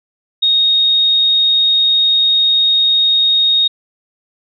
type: tone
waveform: sine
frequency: 3729 Hz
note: A#7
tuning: in tune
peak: -9 dBFS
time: 0.42-3.68 s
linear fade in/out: 10 ms
effects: none